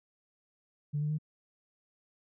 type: tone with pitch steps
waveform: sine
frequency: 146.83 / 149.92 / 153.07 Hz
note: D3 / D3 / D#3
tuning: 0 / +36 / -28 cents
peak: -28 dBFS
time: 0.93-1.185 s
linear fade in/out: 20 ms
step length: 85 ms
effects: tanh soft clip ceiling -24 dBFS